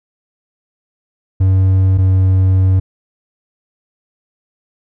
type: tone pair in turn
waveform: triangle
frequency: 94.7 / 94.15 Hz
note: F#2 / F#2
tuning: +41 / +31 cents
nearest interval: unison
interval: 10 cents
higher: first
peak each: -6 dBFS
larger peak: neither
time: 1.4-1.98 / 1.98-2.8 s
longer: second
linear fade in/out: 10 ms
effects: none